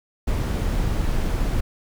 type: noise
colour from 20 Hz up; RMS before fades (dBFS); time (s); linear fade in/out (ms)
brown; -22; 0.27-1.61; 10
effects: none